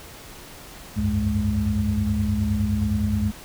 sine tone cluster, 69 / 91.5 / 101.1 / 210.7 Hz, C#2 / F#2 / G#2 / G#3, -7 / -19 / -46 / +25 cents, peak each -27 / -27 / -26 / -23 dBFS, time 0.96-3.32 s, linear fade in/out 20 ms, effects pink hiss -42 dBFS RMS until 3.44 s

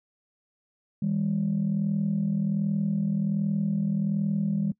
sine tone pair together, 160 / 201.3 Hz, D#3 / G3, +49 / +46 cents, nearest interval major third, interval 397 cents, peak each -27 / -24 dBFS, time 1.02-4.72 s, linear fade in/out 5 ms, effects noise-tail reverb RT60 0.1 s tail -23 dB re dry + tanh soft clip ceiling -18 dBFS

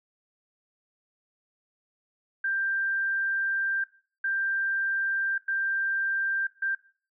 sine tone bursts at uneven times, 1580 Hz, G6, 13 cents sharp, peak -25 dBFS, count 4, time 2.44-3.84 / 4.24-5.38 / 5.48-6.47 / 6.62-6.75 s, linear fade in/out 5 ms, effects noise-tail reverb RT60 0.4 s tail -17 dB re dry

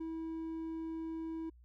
sine tone with hard clipping, 324.4 Hz, E4, 28 cents flat, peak -39 dBFS, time 0-1.5 s, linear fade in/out 10 ms, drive 3 dB, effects added 60 Hz sine -57 dBFS peak until 1.64 s

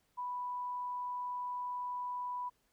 sine tone, 987.8 Hz, B5, in tune, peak -36 dBFS, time 0.17-2.5 s, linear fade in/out 20 ms, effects pink hiss -75 dBFS RMS until 2.72 s

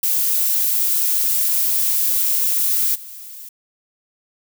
violet noise with level steps, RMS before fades -18 / -36 dBFS, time 0.03-3.49 s, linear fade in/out 5 ms, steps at 2.94 s, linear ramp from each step 20 ms, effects none

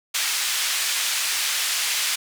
pink band-pass noise, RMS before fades -24 dBFS, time 0.14-2.16 s, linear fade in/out 10 ms, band 2200 to 11000 Hz, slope 12 dB/octave, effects none

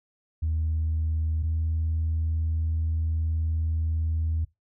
sine tone pair in turn, 79.3 / 80.31 Hz, D#2 / E2, +33 / -45 cents, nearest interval unison, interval 22 cents, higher second, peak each -22 dBFS, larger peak neither, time 0.42-1.43 / 1.43-4.45 s, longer second, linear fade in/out 10 ms, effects noise-tail reverb RT60 0.2 s tail -23 dB re dry + tanh soft clip ceiling -20 dBFS

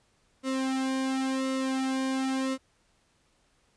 sawtooth tone with flanger, 264.2 Hz, C4, 17 cents sharp, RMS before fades -29 dBFS, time 0.43-2.58 s, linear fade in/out 50 ms, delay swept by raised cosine 1.2 to 2.3 ms, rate 0.93 Hz, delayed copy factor -0.9, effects pink hiss -68 dBFS RMS until 3.76 s + resampled to 22050 Hz

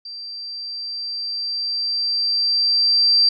sine tone with level ramp, 4699 Hz, D8, in tune, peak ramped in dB -31 to -11 dBFS, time 0.05-3.29 s, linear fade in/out 5 ms, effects none

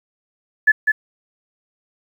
sine tone with echo, 1724 Hz, A6, 36 cents flat, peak -8 dBFS, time 0.67-0.72 s, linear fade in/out 10 ms, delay 200 ms, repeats 1, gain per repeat -4 dB, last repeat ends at 0.92 s, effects 8-bit

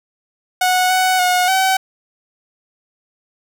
sawtooth tone with pitch steps, 735 / 744 / 725 / 761 Hz, F#5 / F#5 / F#5 / F#5, -12 / +9 / -35 / +48 cents, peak -9 dBFS, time 0.61-1.77 s, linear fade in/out 5 ms, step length 290 ms, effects none

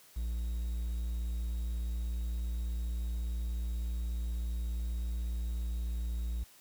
triangle tone with quantisation, 58.27 Hz, A#1, in tune, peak -30 dBFS, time 0.16-6.44 s, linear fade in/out 10 ms, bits 10, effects white hiss -59 dBFS RMS until 6.6 s

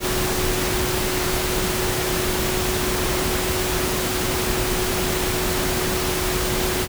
sine tone in noise, 367.4 Hz, F#4, 12 cents flat, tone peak -26 dBFS, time 0-6.88 s, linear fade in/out 50 ms, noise pink, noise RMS -23 dBFS, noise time 0-6.88 s, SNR -6 dB, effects none

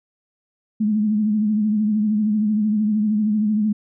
sine tone with vibrato, 212.5 Hz, G#3, 40 cents sharp, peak -16 dBFS, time 0.8-3.73 s, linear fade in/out 10 ms, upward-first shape triangle, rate 13 Hz, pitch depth 67 cents each way, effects none

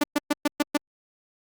sawtooth tone bursts, 293.3 Hz, D4, 2 cents flat, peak -15 dBFS, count 6, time 0.01-0.772 s, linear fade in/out 5 ms, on 27 ms, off 120 ms, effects Opus 48 kbps

